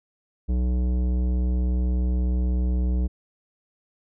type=tone with tanh clipping; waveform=triangle; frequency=61.74 Hz; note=B1; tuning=in tune; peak=-22 dBFS; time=0.48-3.08 s; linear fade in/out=20 ms; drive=18 dB; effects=none